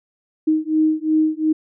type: beating tone pair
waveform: sine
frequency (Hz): 311.1 / 313.9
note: D#4 / D#4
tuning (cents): 0 / +15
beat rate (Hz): 2.8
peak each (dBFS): -18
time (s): 0.47-1.53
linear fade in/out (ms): 10
effects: none